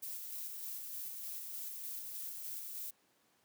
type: noise with tremolo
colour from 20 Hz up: violet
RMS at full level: -43 dBFS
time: 0.02-2.91 s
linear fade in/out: 10 ms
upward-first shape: square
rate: 3.3 Hz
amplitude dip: 25%
effects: pink hiss -72 dBFS RMS until 3.44 s + high-pass 200 Hz 12 dB/octave